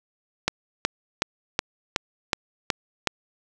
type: click train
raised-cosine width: 0.2 ms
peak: -3 dBFS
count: 8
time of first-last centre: 0.48-3.073 s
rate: 2.7 Hz
effects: none